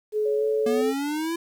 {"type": "tone with pitch glide", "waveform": "sine", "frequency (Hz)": [425.9, 434.8], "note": ["G#4", "A4"], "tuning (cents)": [44, -21], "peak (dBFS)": -21, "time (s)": [0.12, 0.94], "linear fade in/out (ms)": 50, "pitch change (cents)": 35, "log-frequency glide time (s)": [0.36, 0.44]}
{"type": "tone", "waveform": "sine", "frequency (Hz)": 558, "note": "C#5", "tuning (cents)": 11, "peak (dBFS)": -29, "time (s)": [0.25, 0.82], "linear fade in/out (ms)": 10}
{"type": "exponential sweep", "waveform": "square", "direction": "up", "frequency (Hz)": [234.6, 340], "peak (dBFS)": -26, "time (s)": [0.66, 1.36], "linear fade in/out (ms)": 5}
{"effects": ["9-bit"]}